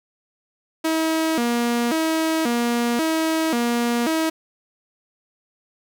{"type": "tone with vibrato", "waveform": "sawtooth", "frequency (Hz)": 276.1, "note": "C#4", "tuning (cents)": -7, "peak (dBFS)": -15, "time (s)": [0.84, 4.3], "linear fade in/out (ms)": 10, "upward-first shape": "square", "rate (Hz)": 0.93, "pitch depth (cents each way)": 260, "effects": []}